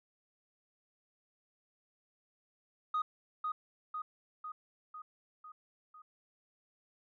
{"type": "tone with echo", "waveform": "sine", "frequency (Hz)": 1244.5, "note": "D#6", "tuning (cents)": 0, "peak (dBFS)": -28, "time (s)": [2.94, 3.02], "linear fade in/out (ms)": 5, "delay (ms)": 500, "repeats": 6, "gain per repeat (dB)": -4, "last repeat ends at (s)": 6.02, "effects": ["tanh soft clip ceiling -28 dBFS"]}